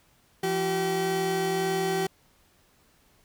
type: tone pair together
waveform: 30% pulse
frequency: 170.87 / 383.6 Hz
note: F3 / G4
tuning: -38 / -37 cents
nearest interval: octave + major second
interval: 1401 cents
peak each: -29 / -23 dBFS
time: 0.43-2.07 s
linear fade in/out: 5 ms
effects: pink hiss -63 dBFS RMS until 3.24 s